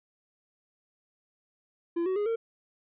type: tone with pitch steps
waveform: triangle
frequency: 340 / 375.1 / 413.8 / 456.5 Hz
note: F4 / F#4 / G#4 / A#4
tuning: -46 / +24 / -6 / -36 cents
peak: -24 dBFS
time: 1.96-2.36 s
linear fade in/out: 10 ms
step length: 100 ms
effects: resampled to 8000 Hz